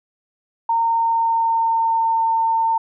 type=tone with pitch glide; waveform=sine; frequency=918 to 904.8 Hz; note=A#5 to A5; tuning=-27 to +48 cents; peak=-15 dBFS; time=0.69-2.78 s; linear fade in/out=5 ms; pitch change=-25 cents; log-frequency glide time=0.82-2.25 s; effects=none